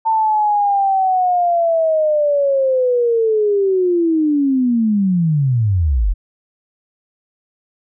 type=linear sweep; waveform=sine; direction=down; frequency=898 to 39.11 Hz; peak=-12 dBFS; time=0.05-6.14 s; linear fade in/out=20 ms; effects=none